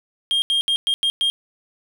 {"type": "tone bursts at uneven times", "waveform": "triangle", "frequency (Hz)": 3220, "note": "G7", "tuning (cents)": 46, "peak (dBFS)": -15, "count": 6, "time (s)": [[0.31, 0.42], [0.5, 0.61], [0.68, 0.76], [0.87, 0.94], [1.03, 1.1], [1.21, 1.3]], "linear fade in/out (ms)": 0, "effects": []}